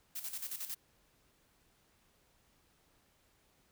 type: noise with tremolo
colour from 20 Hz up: blue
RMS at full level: -40 dBFS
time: 0.15-0.75 s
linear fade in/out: 10 ms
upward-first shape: square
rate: 11 Hz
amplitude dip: 65%
effects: pink hiss -71 dBFS RMS until 3.71 s